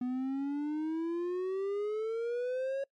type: exponential sweep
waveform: triangle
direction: up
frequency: 246.3 to 554 Hz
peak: -29 dBFS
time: 0.01-2.84 s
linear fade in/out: 5 ms
effects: noise-tail reverb RT60 0.1 s tail -25 dB re dry + MP3 48 kbps